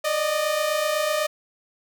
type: tone pair together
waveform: sawtooth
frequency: 587.3 / 615.3 Hz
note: D5 / D#5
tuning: 0 / -19 cents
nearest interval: minor second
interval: 81 cents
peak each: -23 / -19 dBFS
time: 0.04-1.27 s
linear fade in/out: 10 ms
effects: none